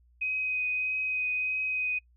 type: tone with vibrato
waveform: sine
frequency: 2513 Hz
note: D#7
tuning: 17 cents sharp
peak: -27 dBFS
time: 0.21-1.99 s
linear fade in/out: 10 ms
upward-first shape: triangle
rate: 1.6 Hz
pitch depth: 13 cents each way
effects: noise-tail reverb RT60 0.1 s tail -24 dB re dry + added 60 Hz sine -59 dBFS peak until 2.16 s